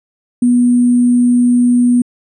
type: tone with sample-and-hold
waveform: sine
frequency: 243.8 Hz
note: B3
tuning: 22 cents flat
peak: -7 dBFS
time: 0.42-2.02 s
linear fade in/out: 5 ms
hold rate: 8820 Hz
effects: resampled to 32000 Hz